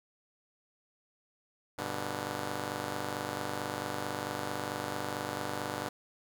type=chord; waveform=5% pulse; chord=G major; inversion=none; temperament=just; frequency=98 / 122.5 / 147 Hz; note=G2 / B2 / D3; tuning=0 / -14 / +2 cents; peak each=-29 dBFS; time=1.78-5.89 s; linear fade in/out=5 ms; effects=none